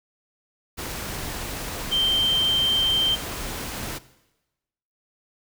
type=tone in noise; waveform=sine; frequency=3136 Hz; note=G7; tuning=in tune; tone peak=-19 dBFS; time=1.91-3.16 s; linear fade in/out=20 ms; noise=pink; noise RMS=-32 dBFS; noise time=0.77-3.99 s; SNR=+10 dB; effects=noise-tail reverb RT60 1.0 s tail -17 dB re dry